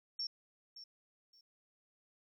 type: tone with echo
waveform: sine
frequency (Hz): 5460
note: F8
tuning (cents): -40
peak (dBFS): -36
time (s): 0.19-0.27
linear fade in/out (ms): 5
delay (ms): 570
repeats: 2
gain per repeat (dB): -13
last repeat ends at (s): 1.41
effects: 13-bit